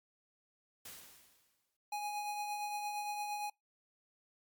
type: noise with exponential decay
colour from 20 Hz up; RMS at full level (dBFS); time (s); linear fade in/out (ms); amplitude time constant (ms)
white; -47; 0.85-1.77; 5; 200
type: tone with tremolo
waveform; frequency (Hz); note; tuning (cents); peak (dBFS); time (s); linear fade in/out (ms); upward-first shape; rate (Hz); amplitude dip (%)
square; 830.6; G#5; 0; -36; 1.92-3.5; 5; triangle; 8.7; 40
effects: noise-tail reverb RT60 0.2 s tail -26 dB re dry + MP3 96 kbps